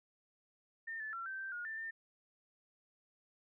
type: tone with pitch steps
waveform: sine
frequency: 1813 / 1741 / 1358 / 1553 / 1564 / 1435 / 1778 / 1803 Hz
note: A#6 / A6 / F6 / G6 / G6 / F6 / A6 / A6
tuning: -49 / -19 / -49 / -17 / -4 / +47 / +18 / +42 cents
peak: -40 dBFS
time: 0.87-1.91 s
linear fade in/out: 10 ms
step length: 130 ms
effects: none